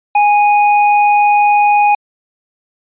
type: tone with hard clipping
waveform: triangle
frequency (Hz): 827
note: G#5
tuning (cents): -8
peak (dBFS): -9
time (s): 0.15-1.95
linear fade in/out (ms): 5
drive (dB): 17
effects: resampled to 8000 Hz